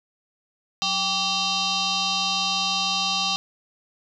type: tone with frequency modulation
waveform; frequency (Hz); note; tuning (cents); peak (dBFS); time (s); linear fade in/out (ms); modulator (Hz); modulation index
sine; 185; F#3; 0; -21; 0.82-3.36; 0; 972; 5.1
effects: none